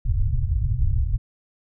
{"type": "low-pass noise", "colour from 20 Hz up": "pink", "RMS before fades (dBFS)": -21, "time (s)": [0.05, 1.18], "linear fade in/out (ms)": 10, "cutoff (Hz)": 130, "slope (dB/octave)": 96, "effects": []}